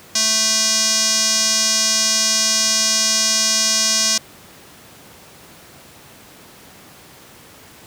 square tone with band-pass filter, 220 Hz, A3, in tune, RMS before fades -17 dBFS, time 0.15-4.18 s, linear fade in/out 5 ms, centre 5800 Hz, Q 3.2, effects pink hiss -43 dBFS RMS until 7.86 s + high-pass 100 Hz 12 dB/octave

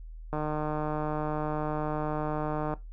click train, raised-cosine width 1 ms, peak -18 dBFS, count 367, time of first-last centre 0.33-2.738 s, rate 152 Hz, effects noise-tail reverb RT60 0.2 s tail -17 dB re dry + added 40 Hz sine -40 dBFS peak until 2.92 s

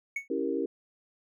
triangle tone with exponential decay, 2217 Hz, C#7, in tune, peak -25 dBFS, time 0.16-0.28 s, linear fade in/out 5 ms, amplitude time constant 26 ms
sine chord, C# diminished seventh, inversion none, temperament equal, 277.2 / 329.6 / 392 / 466.2 Hz, C#4 / E4 / G4 / Bb4, 0 / 0 / 0 / 0 cents, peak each -33 dBFS, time 0.3-0.66 s, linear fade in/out 5 ms
effects none

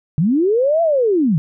sine linear two-way sweep, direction up then down, 138.59 to 684 to 138.59 Hz, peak -12 dBFS, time 0.18-1.38 s, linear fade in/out 0 ms, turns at 0.82 s, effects none

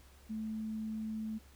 sine tone, 218.5 Hz, A3, 12 cents flat, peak -36 dBFS, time 0.29-1.39 s, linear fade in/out 20 ms, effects added 68 Hz sine -58 dBFS peak until 1.55 s + pink hiss -63 dBFS RMS until 1.55 s

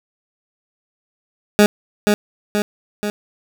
20% pulse tone with echo, 207.7 Hz, G#3, in tune, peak -3 dBFS, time 1.59-1.66 s, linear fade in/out 0 ms, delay 480 ms, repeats 3, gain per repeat -4 dB, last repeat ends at 3.1 s, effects none

